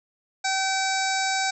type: harmonic tone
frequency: 768 Hz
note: G5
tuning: 36 cents flat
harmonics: 1 / 2 / 3 / 5 / 6 / 7 / 8 / 9 / 10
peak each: -26 / -29 / -31 / -33 / -34 / -34 / -35 / -36 / -36 dBFS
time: 0.44-1.51 s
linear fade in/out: 10 ms
effects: none